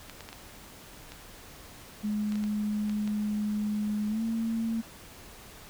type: clicks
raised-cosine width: 0.2 ms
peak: -25 dBFS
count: 10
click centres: 0.097 / 0.207 / 0.289 / 0.329 / 1.12 / 2.322 / 2.356 / 2.439 / 2.896 / 3.076 s
type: tone with pitch glide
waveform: sine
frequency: 210 to 226.4 Hz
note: G#3 to A3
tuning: +19 to +50 cents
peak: -27 dBFS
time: 2.03-4.82 s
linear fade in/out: 20 ms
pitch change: +131 cents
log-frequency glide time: 4.08-4.22 s
effects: pink hiss -49 dBFS RMS until 5.69 s